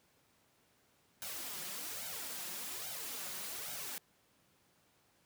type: noise with flanger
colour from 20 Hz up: white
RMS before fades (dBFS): -43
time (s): 1.22-3.98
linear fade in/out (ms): 0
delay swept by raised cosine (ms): 1.3 to 5.6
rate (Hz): 1.2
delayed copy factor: +0.7
effects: pink hiss -71 dBFS RMS until 5.25 s + high-pass 100 Hz 12 dB/octave